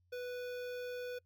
square tone with notch filter, 493.9 Hz, B4, in tune, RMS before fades -42 dBFS, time 0.12-1.19 s, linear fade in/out 10 ms, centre 8700 Hz, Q 0.76, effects noise-tail reverb RT60 0.1 s tail -26 dB re dry + added 89 Hz sine -70 dBFS peak until 1.25 s

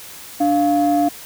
sine tone pair together, 293.7 / 698.5 Hz, D4 / F5, 0 / 0 cents, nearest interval octave + minor third, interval 1500 cents, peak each -15 dBFS, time 0.4-1.09 s, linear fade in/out 10 ms, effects tanh soft clip ceiling -8 dBFS + white hiss -37 dBFS RMS until 1.25 s

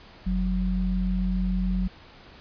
sine tone pair together, 46.53 / 185 Hz, F#1 / F#3, +10 / 0 cents, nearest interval 2 octaves, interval 2390 cents, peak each -25 dBFS, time 0.26-1.88 s, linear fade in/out 10 ms, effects pink hiss -49 dBFS RMS until 2.4 s + resampled to 11025 Hz

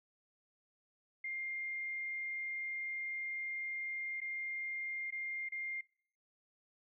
sine tone with dropouts, 2112 Hz, C7, 16 cents sharp, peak -38 dBFS, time 1.24-5.81 s, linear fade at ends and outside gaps 5 ms, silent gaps 4.204-4.215 / 5.106-5.123 / 5.488-5.52 s, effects noise-tail reverb RT60 0.6 s tail -24 dB re dry

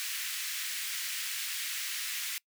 pink high-pass noise, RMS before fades -36 dBFS, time 0-2.38 s, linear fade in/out 0 ms, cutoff 1800 Hz, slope 24 dB/octave, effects noise-tail reverb RT60 0.1 s tail -24 dB re dry

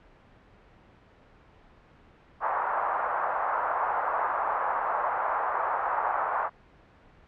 pink band-pass noise, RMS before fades -28 dBFS, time 2.4-6.5 s, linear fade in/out 50 ms, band 750 to 1300 Hz, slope 24 dB/octave, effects pink hiss -56 dBFS RMS until 7.27 s + low-pass 2000 Hz 12 dB/octave

